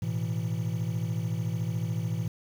triangle chord, A suspended second, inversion none, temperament just, 110 / 123.75 / 165 Hz, A2 / B2 / E3, 0 / +4 / +2 cents, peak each -29 / -32 / -30 dBFS, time 0.02-2.28 s, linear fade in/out 5 ms, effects 8-bit

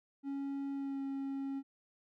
triangle tone with pitch glide, 277.2 to 273.2 Hz, C#4 to C#4, 0 to -25 cents, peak -34 dBFS, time 0.23-1.63 s, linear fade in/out 50 ms, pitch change -25 cents, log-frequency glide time 0.73-1.02 s, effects none

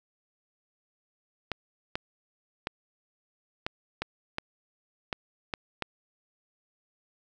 clicks, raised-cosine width 0.3 ms, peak -14 dBFS, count 9, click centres 1.517 / 1.955 / 2.671 / 3.665 / 4.02 / 4.384 / 5.128 / 5.538 / 5.823 s, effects none

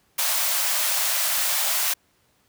white high-pass noise, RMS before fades -23 dBFS, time 0.18-1.94 s, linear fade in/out 10 ms, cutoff 560 Hz, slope 96 dB/octave, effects pink hiss -64 dBFS RMS until 2.48 s + high-pass 60 Hz 12 dB/octave

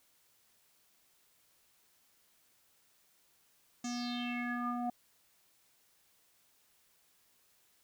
square tone with low-pass filter sweep, 242.5 Hz, B3, 31 cents flat, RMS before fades -37 dBFS, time 3.84-4.9 s, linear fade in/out 5 ms, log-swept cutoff 6800 to 770 Hz, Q 6.6, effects white hiss -70 dBFS RMS until 7.83 s

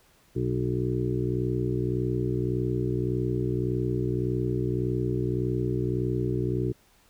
harmonic tone, 61.74 Hz, B1, in tune, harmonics 1 / 2 / 3 / 5 / 6 / 7, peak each -37 / -28 / -34 / -32 / -30 / -36 dBFS, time 0.35-6.73 s, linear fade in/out 20 ms, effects pink hiss -61 dBFS RMS until 7.09 s

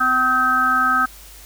harmonic tone with a mistuned harmonic, 255.4 Hz, C4, 42 cents flat, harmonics 1 / 3 / 5 / 6, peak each -28 / -27 / -16 / -19 dBFS, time 0-1.06 s, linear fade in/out 10 ms, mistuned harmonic 6, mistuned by +26 cents, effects added 50 Hz sine -43 dBFS peak until 1.45 s + white hiss -43 dBFS RMS until 1.45 s

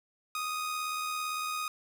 sawtooth tone with amplitude modulation, 1244.5 Hz, D#6, in tune, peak -27 dBFS, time 0.35-1.68 s, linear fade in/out 2 ms, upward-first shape sine, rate 77.7 Hz, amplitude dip 35%, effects none

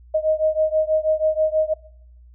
sine beating tone pair, 622.3 / 628.5 Hz, D#5 / D#5, 0 / +17 cents, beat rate 6.2 Hz, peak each -19 / -21 dBFS, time 0.14-1.74 s, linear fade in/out 10 ms, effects noise-tail reverb RT60 0.7 s tail -22 dB re dry + added 60 Hz sine -44 dBFS peak until 2.34 s

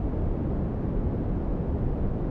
pink low-pass noise, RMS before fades -27 dBFS, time 0-2.3 s, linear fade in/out 2 ms, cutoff 400 Hz, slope 12 dB/octave, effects none

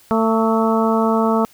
harmonic tone with a mistuned harmonic, 223.8 Hz, A3, 30 cents sharp, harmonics 1 / 2 / 3 / 4 / 5 / 6, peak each -17 / -20 / -22 / -23 / -24 / -25 dBFS, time 0.11-1.45 s, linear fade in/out 0 ms, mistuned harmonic 6, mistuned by -47 cents, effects white hiss -50 dBFS RMS until 1.53 s

